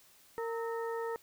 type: harmonic tone with a mistuned harmonic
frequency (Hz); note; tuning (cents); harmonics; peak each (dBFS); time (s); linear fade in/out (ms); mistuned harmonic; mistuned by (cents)
459.7; A#4; -24; 1 / 2 / 3 / 4; -35 / -41 / -45 / -47; 0.38-1.16; 0; 3; -110
effects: white hiss -62 dBFS RMS until 1.22 s